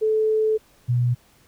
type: tone pair in turn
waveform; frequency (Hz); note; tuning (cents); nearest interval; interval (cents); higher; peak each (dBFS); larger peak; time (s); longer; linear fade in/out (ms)
sine; 435.3 / 122.15; A4 / B2; -19 / -19; octave + minor seventh; 2200; first; -17; neither; 0.01-0.58 / 0.88-1.15; first; 20
effects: pink hiss -57 dBFS RMS until 1.47 s